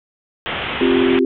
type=low-pass noise; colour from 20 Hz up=white; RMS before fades=-24 dBFS; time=0.46-1.19 s; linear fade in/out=0 ms; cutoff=3400 Hz; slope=96 dB/octave
type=chord; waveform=sine; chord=C suspended fourth; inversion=none; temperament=equal; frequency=261.6 / 349.2 / 392 Hz; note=C4 / F4 / G4; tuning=0 / 0 / 0 cents; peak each=-16 / -17 / -17 dBFS; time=0.81-1.25 s; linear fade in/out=2 ms
effects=none